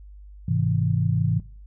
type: chord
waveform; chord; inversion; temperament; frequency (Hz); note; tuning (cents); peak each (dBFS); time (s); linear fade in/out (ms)
sine; Ab augmented; none; just; 103.83 / 129.78 / 162.23; Ab2 / C3 / E3; 0 / -14 / -27; -24; 0.48-1.4; 5
effects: noise-tail reverb RT60 0.4 s tail -19 dB re dry + added 50 Hz sine -41 dBFS peak until 1.66 s